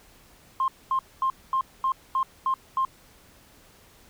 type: tone bursts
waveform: sine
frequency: 1058 Hz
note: C6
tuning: 19 cents sharp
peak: -20 dBFS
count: 8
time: 0.6-2.85 s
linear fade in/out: 2 ms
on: 80 ms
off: 230 ms
effects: tanh soft clip ceiling -16 dBFS + pink hiss -55 dBFS RMS until 4.09 s